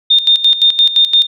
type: tone with tremolo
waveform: sine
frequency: 3639 Hz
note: A#7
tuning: 42 cents flat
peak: -5 dBFS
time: 0.1-1.27 s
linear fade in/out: 10 ms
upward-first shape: square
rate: 5.8 Hz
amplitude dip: 75%
effects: none